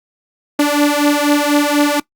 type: beating tone pair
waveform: sawtooth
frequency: 290 / 294.1 Hz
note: D4 / D4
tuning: -22 / +3 cents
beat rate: 4.1 Hz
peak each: -10 dBFS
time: 0.59-2 s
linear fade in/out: 5 ms
effects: noise-tail reverb RT60 0.1 s tail -21 dB re dry + Opus 48 kbps